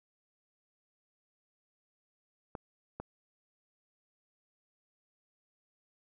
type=clicks; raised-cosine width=1 ms; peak=-25 dBFS; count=2; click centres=2.552 / 3 s; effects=none